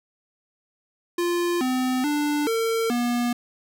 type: tone with pitch steps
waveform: square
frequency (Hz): 348 / 255.6 / 294.7 / 453.5 / 241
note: F4 / C4 / D4 / A#4 / B3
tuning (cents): -6 / -40 / +6 / -48 / -42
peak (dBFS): -22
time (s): 1.18-3.33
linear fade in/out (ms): 5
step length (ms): 430
effects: none